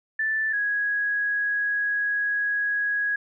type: tone pair in turn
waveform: sine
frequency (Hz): 1760 / 1661.2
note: A6 / G#6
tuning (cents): 0 / 0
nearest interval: minor second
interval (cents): 100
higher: first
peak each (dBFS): -22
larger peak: neither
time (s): 0.19-0.53 / 0.53-3.16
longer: second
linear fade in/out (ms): 5
effects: none